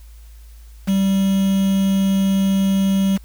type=tone with quantisation; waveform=triangle; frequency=194 Hz; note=G3; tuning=18 cents flat; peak=-12 dBFS; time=0.87-3.18 s; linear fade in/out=20 ms; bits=5; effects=added 55 Hz sine -38 dBFS peak until 3.24 s + white hiss -54 dBFS RMS until 3.24 s